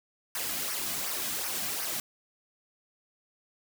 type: noise with flanger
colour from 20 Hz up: white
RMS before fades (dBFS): -33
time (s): 0.35-2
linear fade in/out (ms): 2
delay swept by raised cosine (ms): 0.26 to 2.26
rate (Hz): 2.7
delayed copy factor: -0.6
effects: none